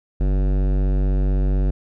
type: tone with hard clipping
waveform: sine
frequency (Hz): 47.92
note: G1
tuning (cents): -39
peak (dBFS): -18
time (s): 0.2-1.71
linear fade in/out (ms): 10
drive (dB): 17
effects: none